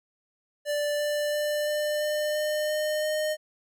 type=tone with pitch steps; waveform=square; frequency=587.3 / 591 / 594.8 / 598.6 / 602.4 / 606.3 / 610.1 / 614 Hz; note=D5 / D5 / D5 / D5 / D5 / D#5 / D#5 / D#5; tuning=0 / +11 / +22 / +33 / +44 / -45 / -34 / -23 cents; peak=-26 dBFS; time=0.65-3.37 s; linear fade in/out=50 ms; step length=340 ms; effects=none